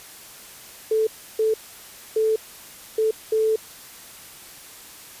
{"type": "tone bursts at uneven times", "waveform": "sine", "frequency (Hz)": 438.3, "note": "A4", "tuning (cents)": -7, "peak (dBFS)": -17, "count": 5, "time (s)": [[0.91, 1.07], [1.39, 1.54], [2.16, 2.36], [2.98, 3.11], [3.32, 3.56]], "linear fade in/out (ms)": 5, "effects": ["white hiss -43 dBFS RMS until 5.2 s", "resampled to 32000 Hz"]}